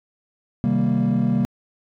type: chord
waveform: triangle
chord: C minor seventh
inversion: none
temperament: equal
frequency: 130.81 / 155.56 / 196 / 233.1 Hz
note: C3 / Eb3 / G3 / Bb3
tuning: 0 / 0 / 0 / 0 cents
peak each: -21 / -24 / -19 / -18 dBFS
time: 0.64-1.45 s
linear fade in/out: 0 ms
effects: tanh soft clip ceiling -10 dBFS